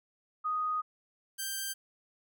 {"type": "tone pair in turn", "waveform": ["sine", "5% pulse"], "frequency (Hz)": [1244.5, 1573.4], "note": ["D#6", "G6"], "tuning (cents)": [0, 6], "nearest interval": "major third", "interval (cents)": 406, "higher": "second", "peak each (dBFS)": [-29, -23], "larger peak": "second", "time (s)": [[0.44, 0.82], [1.38, 1.74]], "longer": "first", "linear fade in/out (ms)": 20, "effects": []}